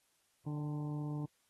harmonic tone with a mistuned harmonic, 148.3 Hz, D3, 17 cents sharp, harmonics 1 / 2 / 3 / 4 / 5 / 6 / 7, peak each -37 / -42 / -53 / -58 / -58 / -55 / -60 dBFS, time 0.46-1.26 s, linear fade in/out 10 ms, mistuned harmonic 5, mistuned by +50 cents, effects white hiss -75 dBFS RMS until 1.49 s + AAC 32 kbps

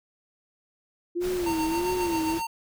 sine tone with vibrato, 341.1 Hz, F4, 41 cents flat, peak -25 dBFS, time 1.15-2.39 s, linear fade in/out 20 ms, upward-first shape sine, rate 1.6 Hz, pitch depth 120 cents each way
pink noise, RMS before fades -37 dBFS, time 1.2-2.43 s, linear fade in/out 50 ms
square tone with tremolo, 913 Hz, A#5, 36 cents flat, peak -28 dBFS, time 1.46-2.47 s, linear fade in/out 5 ms, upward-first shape sine, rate 7.5 Hz, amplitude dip 60%
effects none

